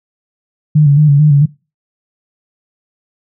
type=tone with vibrato; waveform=sine; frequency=146.83 Hz; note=D3; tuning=in tune; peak=-4 dBFS; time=0.75-1.46 s; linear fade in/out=10 ms; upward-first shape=square; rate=4.5 Hz; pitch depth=55 cents each way; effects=noise-tail reverb RT60 0.3 s tail -23 dB re dry